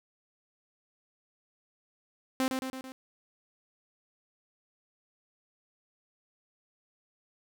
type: tone with echo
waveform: sawtooth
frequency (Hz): 261.6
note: C4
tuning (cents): 0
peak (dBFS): -22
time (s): 2.4-2.48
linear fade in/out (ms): 0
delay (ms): 110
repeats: 4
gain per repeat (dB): -4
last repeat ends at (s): 2.92
effects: none